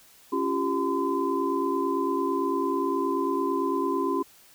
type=tone cluster; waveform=sine; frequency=276.8 / 345.3 / 394.4 / 1021 Hz; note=C#4 / F4 / G4 / C6; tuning=-2 / -20 / +11 / -43 cents; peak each=-29 dBFS; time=0.32-4.23 s; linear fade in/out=10 ms; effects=white hiss -55 dBFS RMS until 4.54 s